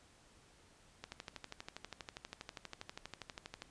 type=click train; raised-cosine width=0.2 ms; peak=-27 dBFS; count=33; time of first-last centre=1.04-3.621 s; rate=12.4 Hz; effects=pink hiss -65 dBFS RMS until 3.7 s + resampled to 22050 Hz